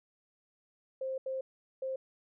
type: tone bursts at uneven times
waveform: sine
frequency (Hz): 527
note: C5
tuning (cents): +12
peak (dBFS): -33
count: 3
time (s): 1.01-1.18 / 1.26-1.41 / 1.82-1.96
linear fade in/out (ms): 5
effects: none